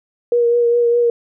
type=tone with vibrato; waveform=sine; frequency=474.9 Hz; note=A#4; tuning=32 cents sharp; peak=-11 dBFS; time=0.32-1.1 s; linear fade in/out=2 ms; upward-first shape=triangle; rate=4.9 Hz; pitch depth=23 cents each way; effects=none